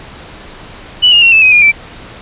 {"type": "tone with pitch steps", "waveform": "sine", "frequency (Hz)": [2960, 2844, 2733, 2626, 2524, 2425, 2330], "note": ["F#7", "F7", "F7", "E7", "D#7", "D#7", "D7"], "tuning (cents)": [0, 31, -38, -7, 24, -45, -14], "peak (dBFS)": -3, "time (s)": [1.02, 1.72], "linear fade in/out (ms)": 20, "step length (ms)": 100, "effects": ["pink hiss -32 dBFS RMS until 2.21 s", "resampled to 8000 Hz"]}